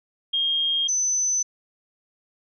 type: tone pair in turn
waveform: sine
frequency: 3231 / 6057 Hz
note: G#7 / F#8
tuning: -48 / +40 cents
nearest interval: major seventh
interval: 1088 cents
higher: second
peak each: -20 / -20 dBFS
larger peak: neither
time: 0.33-0.88 / 0.88-1.43 s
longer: neither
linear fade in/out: 10 ms
effects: none